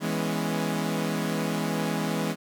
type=chord; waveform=sawtooth; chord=C# minor seventh; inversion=first; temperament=equal with one note detuned; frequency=163.77 / 207.7 / 246.9 / 277.2 Hz; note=E3 / G#3 / B3 / C#4; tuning=-11 / 0 / 0 / 0 cents; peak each=-26 / -26 / -30 / -30 dBFS; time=0-2.36 s; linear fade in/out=50 ms; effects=none

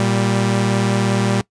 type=tone pair together; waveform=sawtooth; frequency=116.54 / 196 Hz; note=A#2 / G3; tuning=0 / 0 cents; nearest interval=major sixth; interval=900 cents; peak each=-14 dBFS; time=0-1.41 s; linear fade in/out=0 ms; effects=noise-tail reverb RT60 0.1 s tail -21 dB re dry + resampled to 22050 Hz

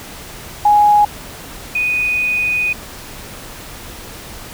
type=tone pair in turn; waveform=sine; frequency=831 / 2483 Hz; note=G#5 / D#7; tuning=+1 / -4 cents; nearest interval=octave + perfect fifth; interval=1895 cents; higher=second; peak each=-7 / -14 dBFS; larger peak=first; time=0.65-1.05 / 1.75-2.73 s; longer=second; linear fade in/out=5 ms; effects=pink hiss -33 dBFS RMS until 4.53 s

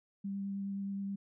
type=tone with vibrato; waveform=sine; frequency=197.6 Hz; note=G3; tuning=14 cents sharp; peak=-35 dBFS; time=0.24-1.16 s; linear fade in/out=10 ms; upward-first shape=sine; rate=9.5 Hz; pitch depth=10 cents each way; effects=none

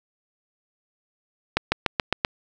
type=accelerating click train; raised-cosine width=0.3 ms; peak=-3 dBFS; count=6; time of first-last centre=1.57-2.249 s; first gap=150 ms; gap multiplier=0.95; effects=none

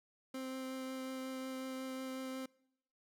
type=tone with vibrato; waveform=30% pulse; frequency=261.6 Hz; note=C4; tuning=in tune; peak=-38 dBFS; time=0.34-2.46 s; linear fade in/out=5 ms; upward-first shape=triangle; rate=5.5 Hz; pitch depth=10 cents each way; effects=noise-tail reverb RT60 0.8 s tail -25 dB re dry

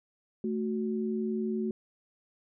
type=tone pair together; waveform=sine; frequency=220 / 369.7 Hz; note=A3 / F#4; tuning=0 / -1 cents; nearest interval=major sixth; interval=899 cents; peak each=-30 / -33 dBFS; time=0.44-1.71 s; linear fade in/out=2 ms; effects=none

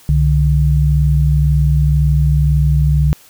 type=tone pair together; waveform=sine; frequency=65.84 / 147.8 Hz; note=C2 / D3; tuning=+11 / +11 cents; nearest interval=octave + major second; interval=1400 cents; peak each=-12 dBFS; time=0.09-3.13 s; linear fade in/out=0 ms; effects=white hiss -45 dBFS RMS until 3.29 s

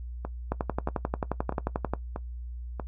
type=two click trains; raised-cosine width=1 ms; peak=-13 / -19 dBFS; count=17 / 5; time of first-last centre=0.52-1.936 / 0.25-2.798 s; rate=11.3 / 1.57 Hz; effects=noise-tail reverb RT60 0.1 s tail -17 dB re dry + added 60 Hz sine -35 dBFS peak until 2.87 s

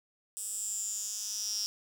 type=tone with high-pass filter sweep; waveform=10% pulse; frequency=211.8 Hz; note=G#3; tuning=34 cents sharp; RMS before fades=-36 dBFS; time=0.37-1.66 s; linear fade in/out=0 ms; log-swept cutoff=8400 to 5400 Hz; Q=8.2; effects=none

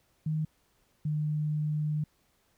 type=tone pair in turn; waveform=sine; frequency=155.56 / 151.48 Hz; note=D#3 / D#3; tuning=0 / -46 cents; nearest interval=unison; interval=46 cents; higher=first; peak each=-27 dBFS; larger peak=neither; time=0.26-0.45 / 1.05-2.04 s; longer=second; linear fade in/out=5 ms; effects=pink hiss -70 dBFS RMS until 2.57 s

